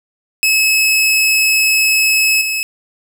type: tone with level steps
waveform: sawtooth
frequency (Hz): 2584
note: E7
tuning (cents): -35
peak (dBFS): -7 / -13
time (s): 0.43-2.63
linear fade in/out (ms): 0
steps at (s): 2.41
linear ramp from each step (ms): 5
effects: none